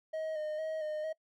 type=tone with vibrato; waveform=triangle; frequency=622.3 Hz; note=D#5; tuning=in tune; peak=-32 dBFS; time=0.13-1.13 s; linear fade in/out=10 ms; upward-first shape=square; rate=2.2 Hz; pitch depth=28 cents each way; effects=noise-tail reverb RT60 0.1 s tail -23 dB re dry